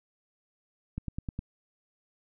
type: click train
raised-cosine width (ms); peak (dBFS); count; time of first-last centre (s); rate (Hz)
5; -21; 5; 0.98-1.391; 9.74
effects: none